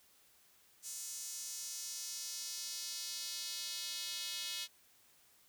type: tone with high-pass filter sweep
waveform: square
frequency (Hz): 196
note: G3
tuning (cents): 0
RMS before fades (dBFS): -43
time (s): 0.82-4.68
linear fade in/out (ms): 50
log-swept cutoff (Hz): 7100 to 3500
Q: 2
effects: white hiss -67 dBFS RMS until 5.48 s